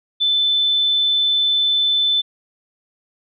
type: tone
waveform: sine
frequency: 3520 Hz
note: A7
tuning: in tune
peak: -14 dBFS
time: 0.2-2.22 s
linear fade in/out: 20 ms
effects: none